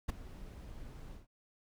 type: noise with ADSR envelope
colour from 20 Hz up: brown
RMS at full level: -28 dBFS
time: 0.08-1.27 s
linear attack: 16 ms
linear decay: 10 ms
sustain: -20 dB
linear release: 140 ms
effects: none